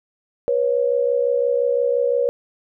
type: tone pair together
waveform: sine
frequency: 486.2 / 552 Hz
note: B4 / C#5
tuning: -27 / -7 cents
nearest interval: major second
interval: 220 cents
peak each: -18 / -20 dBFS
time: 0.48-2.29 s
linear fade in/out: 0 ms
effects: none